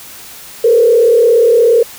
sine tone with frequency modulation, 466.2 Hz, A#4, in tune, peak -5 dBFS, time 0.64-1.83 s, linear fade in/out 5 ms, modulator 37.1 Hz, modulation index 0.9, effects white hiss -33 dBFS RMS until 1.98 s

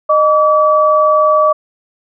sine tone pair together, 615.2 / 1148 Hz, D#5 / D6, -20 / -40 cents, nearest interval major seventh, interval 1080 cents, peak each -10 dBFS, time 0.09-1.53 s, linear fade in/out 10 ms, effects none

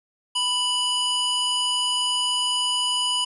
harmonic tone with a mistuned harmonic, 987.8 Hz, B5, in tune, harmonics 1 / 3 / 5 / 7 / 9 / 10, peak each -29 / -22 / -32 / -37 / -35 / -34 dBFS, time 0.35-3.25 s, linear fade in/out 10 ms, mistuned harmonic 7, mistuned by -16 cents, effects none

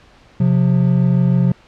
triangle tone pair together, 131.6 / 178.22 Hz, C3 / F3, +10 / +35 cents, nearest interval perfect fourth, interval 525 cents, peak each -12 dBFS, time 0.4-1.52 s, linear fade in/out 5 ms, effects pink hiss -48 dBFS RMS until 1.67 s + low-pass 4000 Hz 12 dB/octave

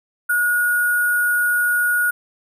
sine tone with sample-and-hold, 1449 Hz, F#6, 37 cents flat, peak -15 dBFS, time 0.29-2.11 s, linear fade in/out 10 ms, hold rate 11025 Hz, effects none

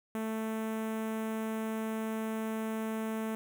sawtooth tone with notch filter, 220.7 Hz, A3, 5 cents sharp, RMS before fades -35 dBFS, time 0.15-3.35 s, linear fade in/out 0 ms, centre 4600 Hz, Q 0.59, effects none

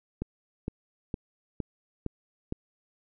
click train, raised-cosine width 3 ms, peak -18 dBFS, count 6, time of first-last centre 0.22-2.524 s, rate 2.17 Hz, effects none

